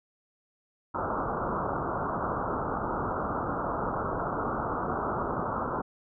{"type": "low-pass noise", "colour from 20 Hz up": "white", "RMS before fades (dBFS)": -31, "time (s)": [0.94, 5.82], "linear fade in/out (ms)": 10, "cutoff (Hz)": 1400, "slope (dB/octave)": 96, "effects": []}